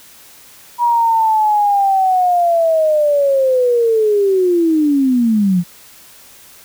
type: linear sweep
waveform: sine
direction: down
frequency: 964 to 169.2 Hz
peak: -10 dBFS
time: 0.78-5.64 s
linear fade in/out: 50 ms
effects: white hiss -42 dBFS RMS until 6.64 s